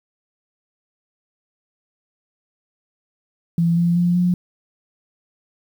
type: tone with pitch steps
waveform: sine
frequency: 168.6 / 171.75 / 174.95 / 178.21 Hz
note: E3 / F3 / F3 / F3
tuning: +39 / -29 / +3 / +35 cents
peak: -14 dBFS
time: 3.58-4.34 s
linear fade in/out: 2 ms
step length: 190 ms
effects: 8-bit